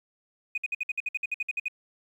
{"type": "tone bursts", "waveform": "sine", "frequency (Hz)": 2489, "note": "D#7", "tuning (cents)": 0, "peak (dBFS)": -25, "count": 14, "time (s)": [0.55, 1.683], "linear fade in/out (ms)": 5, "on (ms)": 28, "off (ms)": 57, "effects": ["tanh soft clip ceiling -22 dBFS", "10-bit"]}